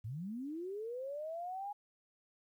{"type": "linear sweep", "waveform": "sine", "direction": "up", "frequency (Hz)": [98, 830.6], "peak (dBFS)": -39, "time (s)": [0.04, 1.73], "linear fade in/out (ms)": 10, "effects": ["12-bit"]}